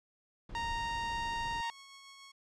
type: noise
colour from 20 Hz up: brown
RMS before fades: -45 dBFS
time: 0.49-1.61 s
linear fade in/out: 5 ms
type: tone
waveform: sawtooth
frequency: 929 Hz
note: A#5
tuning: 6 cents flat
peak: -30 dBFS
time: 0.55-1.7 s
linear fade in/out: 0 ms
type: tone with tremolo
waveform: 5% pulse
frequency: 1100 Hz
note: C#6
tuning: 14 cents flat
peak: -35 dBFS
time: 1.62-2.32 s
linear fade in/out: 10 ms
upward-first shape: triangle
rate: 6.9 Hz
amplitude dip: 30%
effects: low-pass 5000 Hz 12 dB/octave